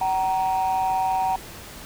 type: tone pair together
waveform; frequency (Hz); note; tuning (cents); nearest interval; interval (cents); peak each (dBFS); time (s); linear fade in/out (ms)
sine; 758 / 936.6; F#5 / A#5; +42 / +8; major third; 366; -20 / -23; 0.01-1.36; 5
effects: tanh soft clip ceiling -16 dBFS + pink hiss -40 dBFS RMS until 1.85 s